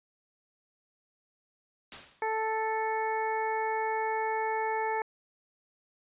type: noise with exponential decay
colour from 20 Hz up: white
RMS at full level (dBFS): -38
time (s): 1.92-2.36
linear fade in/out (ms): 1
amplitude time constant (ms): 94
type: harmonic tone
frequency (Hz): 440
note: A4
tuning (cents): 0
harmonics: 1 / 2 / 3 / 4 / 5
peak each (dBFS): -33 / -30 / -43 / -38 / -40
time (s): 2.22-5.02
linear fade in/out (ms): 2
effects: resampled to 8000 Hz